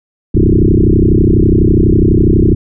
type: tone with frequency modulation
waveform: sine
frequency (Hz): 123.3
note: B2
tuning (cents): -2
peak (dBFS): -5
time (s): 0.34-2.55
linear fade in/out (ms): 10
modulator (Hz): 32.1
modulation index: 7.9
effects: none